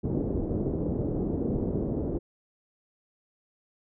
white low-pass noise, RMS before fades -29 dBFS, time 0.03-2.19 s, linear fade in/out 20 ms, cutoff 420 Hz, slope 24 dB/octave, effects none

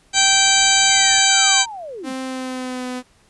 harmonic tone, 779 Hz, G5, 11 cents flat, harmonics 1 / 2 / 3 / 4 / 5 / 6 / 8 / 9 / 10, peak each -21 / -21 / -21 / -21 / -21 / -21 / -21 / -21 / -21 dBFS, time 0.13-1.66 s, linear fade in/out 50 ms
pink noise, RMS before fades -41 dBFS, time 0.13-1.2 s, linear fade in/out 10 ms
sine linear sweep, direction down, 2200 to 164.81 Hz, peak -29 dBFS, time 0.87-2.14 s, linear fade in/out 50 ms
sawtooth tone with pitch glide, 261.6 to 251.5 Hz, C4 to B3, 0 to +32 cents, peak -21 dBFS, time 2.03-3.03 s, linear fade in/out 50 ms, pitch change -68 cents, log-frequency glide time 2.22-2.86 s
effects pink hiss -56 dBFS RMS until 3.29 s + resampled to 24000 Hz

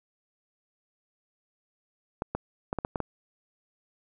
clicks, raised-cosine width 1 ms, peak -15 dBFS, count 7, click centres 2.221 / 2.35 / 2.729 / 2.787 / 2.849 / 2.958 / 3.003 s, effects none

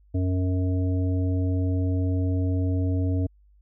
harmonic tone, 92 Hz, F#2, 9 cents flat, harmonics 1 / 3 / 5 / 7, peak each -22 / -28 / -37 / -39 dBFS, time 0.14-3.27 s, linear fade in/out 10 ms, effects added 50 Hz sine -54 dBFS peak until 3.61 s

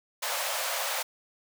pink high-pass noise, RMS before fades -31 dBFS, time 0.22-1.03 s, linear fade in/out 10 ms, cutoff 510 Hz, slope 96 dB/octave, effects none

